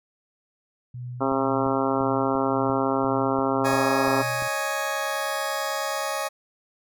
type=tone with tremolo; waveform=sine; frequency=123.47 Hz; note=B2; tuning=in tune; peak=-31 dBFS; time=0.94-4.48 s; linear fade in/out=5 ms; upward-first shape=sine; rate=1.9 Hz; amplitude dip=55%
type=harmonic tone; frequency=134.8 Hz; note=C#3; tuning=48 cents flat; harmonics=2 / 3 / 4 / 5 / 6 / 7 / 8 / 9 / 10; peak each=-26 / -28 / -29 / -30 / -31 / -31 / -32 / -33 / -33 dBFS; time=1.2-4.23 s; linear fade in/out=20 ms
type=click train; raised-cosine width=3 ms; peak=-27 dBFS; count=10; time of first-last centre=1.32-4.423 s; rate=2.9 Hz
type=chord; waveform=20% pulse; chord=C# suspended second; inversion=none; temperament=just; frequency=554.4 / 623.7 / 831.5 Hz; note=C#5 / D#5 / G#5; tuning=0 / +4 / +2 cents; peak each=-25 dBFS; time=3.64-6.29 s; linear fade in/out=20 ms
effects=none